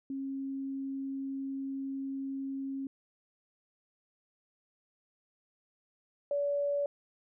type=tone pair in turn; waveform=sine; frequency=271.1 / 572.3 Hz; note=C#4 / D5; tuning=-38 / -45 cents; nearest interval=octave + minor second; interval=1293 cents; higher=second; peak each=-34 / -28 dBFS; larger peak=second; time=0.1-2.87 / 6.31-6.86 s; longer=first; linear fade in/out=2 ms; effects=none